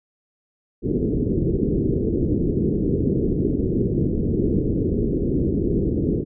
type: low-pass noise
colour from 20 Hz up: white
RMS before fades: -21 dBFS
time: 0.82-6.25 s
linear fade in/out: 50 ms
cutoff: 420 Hz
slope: 48 dB/octave
effects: none